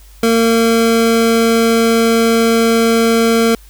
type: tone pair together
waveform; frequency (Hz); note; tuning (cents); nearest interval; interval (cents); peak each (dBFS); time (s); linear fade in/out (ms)
square; 228.6 / 457.1; A#3 / A#4; -34 / -34; octave; 1200; -13; 0.23-3.55; 2
effects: added 50 Hz sine -38 dBFS peak until 3.69 s + white hiss -47 dBFS RMS until 3.69 s